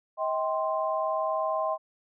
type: chord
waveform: sine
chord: C minor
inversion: first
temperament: equal with one note detuned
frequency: 636.1 / 784 / 1046.5 Hz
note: Eb5 / G5 / C6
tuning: +38 / 0 / 0 cents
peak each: -28 / -33 / -30 dBFS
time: 0.17-1.78 s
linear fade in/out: 50 ms
effects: none